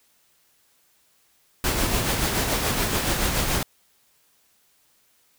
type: noise with tremolo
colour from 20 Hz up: pink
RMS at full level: -22 dBFS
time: 1.64-3.63 s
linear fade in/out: 2 ms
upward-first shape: sine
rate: 7 Hz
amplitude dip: 40%
effects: white hiss -63 dBFS RMS until 5.38 s